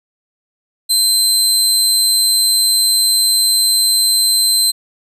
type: tone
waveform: 25% pulse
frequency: 4100 Hz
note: C8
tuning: 36 cents flat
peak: -6 dBFS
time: 0.89-4.72 s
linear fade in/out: 20 ms
effects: none